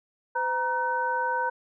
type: tone cluster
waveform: sine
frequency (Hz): 509 / 942 / 1515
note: C5 / A#5 / F#6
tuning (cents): -48 / +18 / +40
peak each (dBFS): -32 / -26 / -30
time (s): 0.35-1.5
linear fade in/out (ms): 10
effects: none